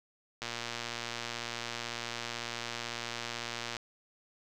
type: click train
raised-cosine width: 0.2 ms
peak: -19 dBFS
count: 396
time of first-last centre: 0.42-3.767 s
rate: 118 Hz
effects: none